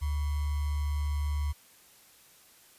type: tone with sample-and-hold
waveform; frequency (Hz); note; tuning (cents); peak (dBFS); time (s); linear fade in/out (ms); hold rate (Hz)
sine; 73.3; D2; -3; -27; 0.01-1.53; 20; 1050
effects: white hiss -58 dBFS RMS until 2.78 s + resampled to 32000 Hz